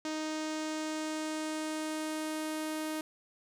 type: tone with low-pass filter sweep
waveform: sawtooth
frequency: 311.1 Hz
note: D#4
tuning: in tune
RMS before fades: -36 dBFS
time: 0.05-3.01 s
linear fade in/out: 2 ms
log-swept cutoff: 6400 to 12000 Hz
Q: 1.7
effects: 11-bit